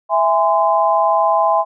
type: chord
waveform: sine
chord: E augmented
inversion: none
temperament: just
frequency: 659.3 / 824.1 / 1030.1 Hz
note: E5 / G#5 / B#5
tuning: 0 / -14 / -27 cents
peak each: -16 dBFS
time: 0.09-1.65 s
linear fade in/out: 50 ms
effects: none